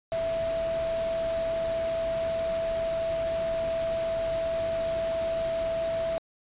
sine tone in noise, 659.3 Hz, E5, in tune, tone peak -26 dBFS, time 0.12-6.18 s, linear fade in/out 0 ms, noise pink, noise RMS -39 dBFS, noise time 0.12-6.18 s, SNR +10 dB, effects resampled to 8000 Hz

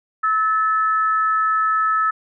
sine tone pair together, 1300 / 1748.1 Hz, E6 / A6, -24 / -12 cents, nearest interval perfect fourth, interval 512 cents, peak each -16 / -24 dBFS, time 0.23-2.11 s, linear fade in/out 10 ms, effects none

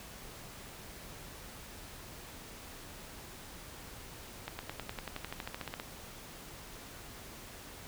accelerating click train, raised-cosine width 0.3 ms, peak -22 dBFS, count 17, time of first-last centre 4.48-5.799 s, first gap 110 ms, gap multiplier 0.96, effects pink hiss -49 dBFS RMS until 7.87 s

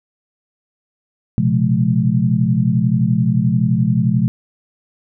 sine tone cluster, 120.7 / 132.2 / 173.8 / 211.4 Hz, B2 / C3 / F3 / G#3, -39 / +18 / -8 / +31 cents, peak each -18 dBFS, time 1.38-4.28 s, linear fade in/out 0 ms, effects none

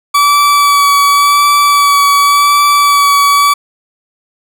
40% pulse tone with vibrato, 1147 Hz, D6, 41 cents flat, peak -5 dBFS, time 0.14-3.54 s, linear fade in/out 10 ms, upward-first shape sine, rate 0.9 Hz, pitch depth 15 cents each way, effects none

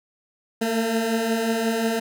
20% pulse beating tone pair, 221.6 / 227.2 Hz, A3 / A#3, +13 / -44 cents, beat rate 5.6 Hz, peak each -24 / -17 dBFS, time 0.61-2 s, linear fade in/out 10 ms, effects none

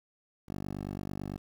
10% pulse tone with band-pass filter, 49 Hz, G1, in tune, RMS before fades -38 dBFS, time 0.48-1.38 s, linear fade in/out 10 ms, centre 240 Hz, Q 0.54, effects 9-bit

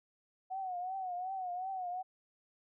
sine tone with vibrato, 740 Hz, F#5, in tune, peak -36 dBFS, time 0.5-2.03 s, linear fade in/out 20 ms, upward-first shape triangle, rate 2.7 Hz, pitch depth 93 cents each way, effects none

